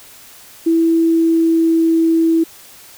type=tone with pitch glide; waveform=sine; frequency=329.6 to 327.5 Hz; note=E4 to E4; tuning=0 to -11 cents; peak=-10 dBFS; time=0.66-2.44 s; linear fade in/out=10 ms; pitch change=-11 cents; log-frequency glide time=0.92-1.94 s; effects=white hiss -41 dBFS RMS until 2.97 s